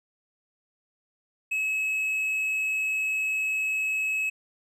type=tone; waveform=triangle; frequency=2575 Hz; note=E7; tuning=41 cents flat; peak=-23 dBFS; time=1.51-4.3 s; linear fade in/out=10 ms; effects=none